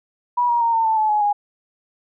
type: tone with pitch steps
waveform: sine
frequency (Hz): 972 / 949.3 / 927 / 905.3 / 884.1 / 863.5 / 843.2 / 823.5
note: B5 / A#5 / A#5 / A5 / A5 / A5 / G#5 / G#5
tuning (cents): -28 / +31 / -10 / +49 / +8 / -33 / +26 / -15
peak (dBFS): -15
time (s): 0.37-1.33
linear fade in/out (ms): 10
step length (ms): 120
effects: none